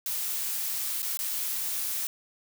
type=noise with dropouts; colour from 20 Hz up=blue; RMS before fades=-31 dBFS; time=0.06-2.07 s; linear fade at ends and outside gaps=1 ms; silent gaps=1.021-1.028 / 1.172-1.19 s; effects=none